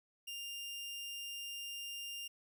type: tone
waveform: sawtooth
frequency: 2800 Hz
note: F7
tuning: 4 cents sharp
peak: -39 dBFS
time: 0.27-2.28 s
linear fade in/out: 10 ms
effects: none